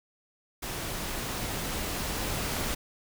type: noise with level ramp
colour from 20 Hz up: pink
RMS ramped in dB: -35 to -31 dBFS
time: 0.62-2.75 s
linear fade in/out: 10 ms
effects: none